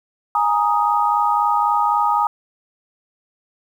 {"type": "chord", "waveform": "sine", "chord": "Ab suspended second", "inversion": "none", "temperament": "just", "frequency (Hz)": [830.6, 934.4, 1245.9], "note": ["Ab5", "Bb5", "Eb6"], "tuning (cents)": [0, 4, 2], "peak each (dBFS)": -19, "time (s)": [0.35, 2.27], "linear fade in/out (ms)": 2, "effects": ["8-bit"]}